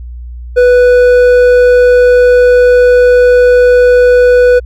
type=tone with hard clipping; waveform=sine; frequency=493.9 Hz; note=B4; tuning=in tune; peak=-4 dBFS; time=0.56-4.6 s; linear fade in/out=20 ms; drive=6 dB; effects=added 60 Hz sine -22 dBFS peak until 4.65 s